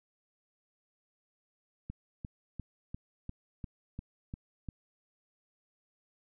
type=click train; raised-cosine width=5 ms; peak=-27 dBFS; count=9; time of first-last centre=1.9-4.687 s; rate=2.87 Hz; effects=none